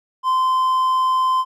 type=tone; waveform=triangle; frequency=1034 Hz; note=C6; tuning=21 cents flat; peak=-13 dBFS; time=0.23-1.45 s; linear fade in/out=50 ms; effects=none